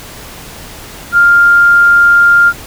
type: tone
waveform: sine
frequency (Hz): 1400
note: F6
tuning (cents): +4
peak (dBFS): -3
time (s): 1.12-2.53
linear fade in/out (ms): 50
effects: pink hiss -30 dBFS RMS until 2.66 s